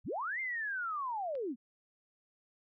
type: linear two-way sweep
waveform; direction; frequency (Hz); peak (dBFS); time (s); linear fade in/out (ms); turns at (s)
sine; up then down; 36.59 to 2128 to 211.1; -34; 0.04-1.56; 50; 0.4
type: click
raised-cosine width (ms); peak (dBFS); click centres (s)
0.3; -39; 1.353
effects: none